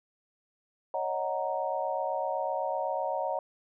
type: chord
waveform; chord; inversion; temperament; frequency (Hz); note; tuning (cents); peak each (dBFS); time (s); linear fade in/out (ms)
sine; D# minor seventh; third; equal; 554.4 / 622.3 / 740 / 932.3; C#5 / D#5 / F#5 / A#5; 0 / 0 / 0 / 0; -34; 0.94-3.39; 2
effects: none